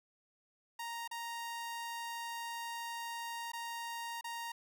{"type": "tone with dropouts", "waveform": "sawtooth", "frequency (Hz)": 932.3, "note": "A#5", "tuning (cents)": 0, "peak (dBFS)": -36, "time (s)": [0.79, 4.52], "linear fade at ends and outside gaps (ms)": 5, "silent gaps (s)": [[1.077, 1.112], [3.519, 3.533], [4.211, 4.242]], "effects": []}